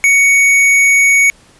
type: tone with hard clipping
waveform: triangle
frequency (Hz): 2232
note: C#7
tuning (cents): +11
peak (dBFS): -8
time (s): 0.04-1.3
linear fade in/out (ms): 0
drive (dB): 15
effects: pink hiss -46 dBFS RMS until 1.59 s + resampled to 24000 Hz